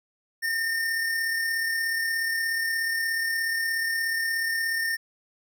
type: tone with amplitude modulation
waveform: square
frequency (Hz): 1817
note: A#6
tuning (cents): -45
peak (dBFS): -24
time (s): 0.42-4.97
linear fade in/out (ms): 20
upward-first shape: sine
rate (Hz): 36.8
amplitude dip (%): 30
effects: none